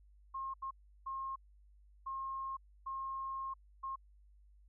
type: tone bursts at uneven times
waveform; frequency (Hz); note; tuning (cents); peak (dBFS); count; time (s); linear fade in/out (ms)
sine; 1072; C6; +42; -38; 6; 0.34-0.54 / 0.62-0.71 / 1.06-1.36 / 2.06-2.57 / 2.86-3.54 / 3.83-3.96; 10
effects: added 50 Hz sine -60 dBFS peak until 4.68 s